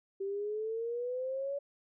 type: exponential sweep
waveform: sine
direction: up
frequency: 387.1 to 569 Hz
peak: -33 dBFS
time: 0.2-1.59 s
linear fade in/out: 10 ms
effects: none